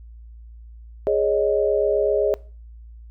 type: chord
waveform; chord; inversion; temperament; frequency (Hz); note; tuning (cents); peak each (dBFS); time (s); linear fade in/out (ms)
sine; Ab suspended fourth; none; equal; 415.3 / 554.4 / 622.3; Ab4 / Db5 / Eb5; 0 / 0 / 0; -20 / -22 / -22; 1.07-2.34; 0
effects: noise-tail reverb RT60 0.4 s tail -22 dB re dry + added 57 Hz sine -39 dBFS peak until 3.1 s